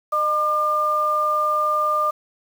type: tone pair together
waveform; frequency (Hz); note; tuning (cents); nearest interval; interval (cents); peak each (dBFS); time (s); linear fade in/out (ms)
sine; 609.8 / 1200; D#5 / D6; -35 / +37; octave; 1172; -25 / -18; 0.12-2.11; 10
effects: 7-bit